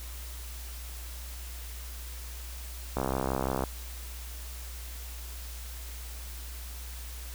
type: click train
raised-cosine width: 1 ms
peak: -15 dBFS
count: 45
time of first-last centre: 2.97-3.638 s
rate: 65.9 Hz
effects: added 60 Hz sine -39 dBFS peak until 7.34 s + white hiss -46 dBFS RMS until 7.34 s